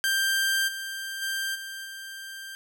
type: tone with level steps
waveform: sawtooth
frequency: 1579 Hz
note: G6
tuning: 12 cents sharp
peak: -19 / -29 / -24 / -32 / -34 dBFS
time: 0.04-2.55 s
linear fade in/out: 0 ms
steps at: 0.67 / 1.21 / 1.54 / 1.84 s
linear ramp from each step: 20 ms
effects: none